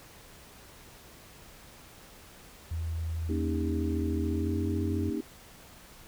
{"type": "tone with pitch glide", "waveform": "sine", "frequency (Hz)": [82, 89.94], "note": ["E2", "F#2"], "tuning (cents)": [-9, -49], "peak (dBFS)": -30, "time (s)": [2.71, 5.1], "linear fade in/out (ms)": 5, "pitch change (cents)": 160, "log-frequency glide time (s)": [4.26, 4.65]}
{"type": "chord", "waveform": "sine", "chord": "Eb dominant seventh", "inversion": "second", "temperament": "equal with one note detuned", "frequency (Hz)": [233.1, 277.2, 311.1, 400], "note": ["Bb3", "Db4", "Eb4", "G4"], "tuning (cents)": [0, 0, 0, 35], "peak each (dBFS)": [-35, -36, -33, -37], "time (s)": [3.29, 5.21], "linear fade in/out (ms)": 5}
{"effects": ["pink hiss -52 dBFS RMS until 6.07 s"]}